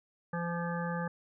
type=harmonic tone with a mistuned harmonic; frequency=171.3 Hz; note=F3; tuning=33 cents flat; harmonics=1 / 3 / 5 / 7 / 9 / 10; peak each=-34 / -39 / -41 / -42 / -44 / -44 dBFS; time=0.33-1.08 s; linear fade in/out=5 ms; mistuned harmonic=9; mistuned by=+20 cents; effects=none